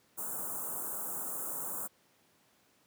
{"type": "band-stop noise", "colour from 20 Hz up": "white", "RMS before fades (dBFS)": -38, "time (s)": [0.17, 1.88], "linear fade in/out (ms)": 20, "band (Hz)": [1400, 7400], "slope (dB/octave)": 48, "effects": ["pink hiss -68 dBFS RMS until 2.86 s", "high-pass 150 Hz 12 dB/octave"]}